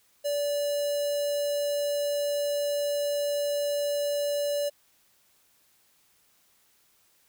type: tone with notch filter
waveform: square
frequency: 579 Hz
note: D5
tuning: 25 cents flat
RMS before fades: -28 dBFS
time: 0.24-4.7 s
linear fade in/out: 20 ms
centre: 1900 Hz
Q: 1.1
effects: white hiss -65 dBFS RMS until 7.28 s